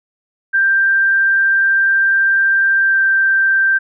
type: tone with pitch glide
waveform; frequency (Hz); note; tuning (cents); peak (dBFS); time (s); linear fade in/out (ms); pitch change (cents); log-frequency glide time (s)
sine; 1579 to 1569; G6 to G6; +12 to +1; -10; 0.53-3.79; 20; -11; 2.78-3.01
effects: none